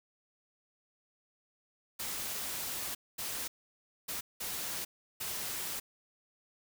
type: noise bursts at uneven times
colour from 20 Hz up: white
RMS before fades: -38 dBFS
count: 5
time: 1.99-2.95 / 3.18-3.48 / 4.08-4.21 / 4.4-4.85 / 5.2-5.8 s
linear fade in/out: 10 ms
effects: none